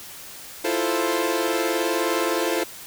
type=chord; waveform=sawtooth; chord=F major seventh; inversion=third; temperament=equal; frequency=329.6 / 349.2 / 440 / 523.3 Hz; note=E4 / F4 / A4 / C5; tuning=0 / 0 / 0 / 0 cents; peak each=-23 dBFS; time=0.64-2.64 s; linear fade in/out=10 ms; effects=white hiss -40 dBFS RMS until 2.86 s